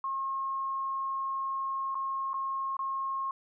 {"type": "tone with dropouts", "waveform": "sine", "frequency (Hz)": 1078, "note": "C#6", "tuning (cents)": -49, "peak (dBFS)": -30, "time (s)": [0.04, 3.31], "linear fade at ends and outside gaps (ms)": 2, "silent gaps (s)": [[1.946, 1.952], [2.333, 2.341], [2.768, 2.791]], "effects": []}